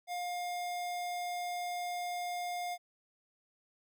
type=tone; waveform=square; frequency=709 Hz; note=F5; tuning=26 cents sharp; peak=-36 dBFS; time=0.07-2.78 s; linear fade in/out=50 ms; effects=none